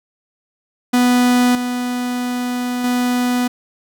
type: tone with level steps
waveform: 45% pulse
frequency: 246.9 Hz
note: B3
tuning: in tune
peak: -11 / -19 / -15 dBFS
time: 0.93-3.48 s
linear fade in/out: 10 ms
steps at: 1.55 / 2.84 s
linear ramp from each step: 2 ms
effects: none